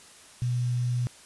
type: tone with quantisation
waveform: sine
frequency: 122.6 Hz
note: B2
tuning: 12 cents flat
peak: -24 dBFS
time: 0.42-1.07 s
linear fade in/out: 0 ms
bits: 8
effects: white hiss -51 dBFS RMS until 1.25 s + resampled to 24000 Hz